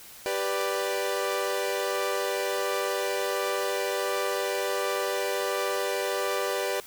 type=chord; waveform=sawtooth; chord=G major; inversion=none; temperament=equal; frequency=392 / 493.9 / 587.3 Hz; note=G4 / B4 / D5; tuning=0 / 0 / 0 cents; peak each=-27 dBFS; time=0.26-6.8 s; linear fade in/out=0 ms; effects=white hiss -47 dBFS RMS until 6.86 s